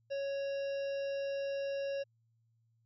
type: harmonic tone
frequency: 554.4 Hz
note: C#5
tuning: in tune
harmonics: 1 / 3 / 5 / 7 / 9 / 10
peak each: -34 / -51 / -50 / -59 / -60 / -56 dBFS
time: 0.1-2.04 s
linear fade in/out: 20 ms
effects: added 114 Hz sine -70 dBFS peak until 2.85 s